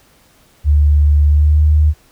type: tone with pitch glide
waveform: sine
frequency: 73.6 to 75.98 Hz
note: D2 to D#2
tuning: +4 to -41 cents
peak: -7 dBFS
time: 0.64-1.94 s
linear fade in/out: 50 ms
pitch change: +55 cents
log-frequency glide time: 1.28-1.63 s
effects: pink hiss -51 dBFS RMS until 2.11 s